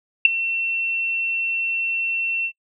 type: tone with ADSR envelope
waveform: sine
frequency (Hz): 2705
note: E7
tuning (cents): +44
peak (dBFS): -4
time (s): 0.25-2.52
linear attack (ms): 3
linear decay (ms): 12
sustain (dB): -17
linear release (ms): 68
effects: noise-tail reverb RT60 0.1 s tail -23 dB re dry